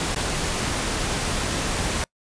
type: noise with dropouts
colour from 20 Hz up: pink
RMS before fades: -25 dBFS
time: 0-2.04 s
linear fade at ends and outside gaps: 1 ms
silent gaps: 0.147-0.16 s
effects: noise-tail reverb RT60 0.1 s tail -26 dB re dry + resampled to 22050 Hz